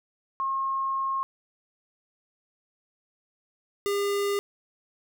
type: tone pair in turn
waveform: sine / square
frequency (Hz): 1077 / 403.4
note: C6 / G4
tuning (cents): +50 / +50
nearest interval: octave + perfect fourth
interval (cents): 1700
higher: first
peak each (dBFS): -25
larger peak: neither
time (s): 0.4-1.23 / 3.86-4.39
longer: first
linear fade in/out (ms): 0
effects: none